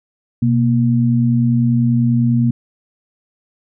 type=tone pair together; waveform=sine; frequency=125.08 / 235.1 Hz; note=B2 / A#3; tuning=+22 / +15 cents; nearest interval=major seventh; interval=1093 cents; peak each=-14 dBFS; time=0.42-2.51 s; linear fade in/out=5 ms; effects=none